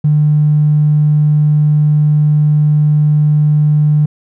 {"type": "tone", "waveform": "triangle", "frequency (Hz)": 150, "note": "D3", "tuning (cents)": 37, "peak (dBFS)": -3, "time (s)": [0.04, 4.06], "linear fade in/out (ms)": 10, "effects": ["tanh soft clip ceiling -5 dBFS"]}